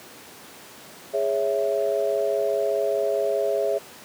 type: chord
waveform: sine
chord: C# minor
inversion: second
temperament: equal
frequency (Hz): 415.3 / 554.4 / 659.3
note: G#4 / C#5 / E5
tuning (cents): 0 / 0 / 0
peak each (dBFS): -25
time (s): 1.13-3.79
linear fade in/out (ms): 20
effects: pink hiss -44 dBFS RMS until 4.04 s + high-pass 200 Hz 12 dB/octave